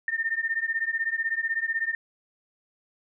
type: beating tone pair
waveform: sine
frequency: 1806 / 1822 Hz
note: A6 / A#6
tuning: +45 / -40 cents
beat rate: 16 Hz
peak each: -28 dBFS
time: 0.08-1.95 s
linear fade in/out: 2 ms
effects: none